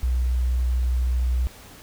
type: tone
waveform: sine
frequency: 62.1 Hz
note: B1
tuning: 10 cents sharp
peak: -19 dBFS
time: 0.03-1.47 s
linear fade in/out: 0 ms
effects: pink hiss -46 dBFS RMS until 1.82 s